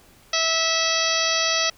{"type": "harmonic tone", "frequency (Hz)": 652, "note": "E5", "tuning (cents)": -19, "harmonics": [1, 2, 3, 4, 5, 6, 7, 8, 9], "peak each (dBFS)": [-28, -28, -28, -28, -28, -28, -28, -28, -28], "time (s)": [0.33, 1.7], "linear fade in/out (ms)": 5, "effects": ["pink hiss -53 dBFS RMS until 1.77 s"]}